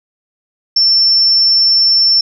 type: tone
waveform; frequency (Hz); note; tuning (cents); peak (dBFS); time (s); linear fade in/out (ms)
sine; 5390; E8; +38; -7; 0.76-2.21; 5
effects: none